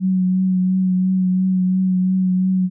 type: tone with vibrato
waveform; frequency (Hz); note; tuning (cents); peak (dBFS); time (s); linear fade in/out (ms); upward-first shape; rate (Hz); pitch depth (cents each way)
sine; 185.7; F#3; +7; -14; 0-2.7; 50; triangle; 2.9; 25
effects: none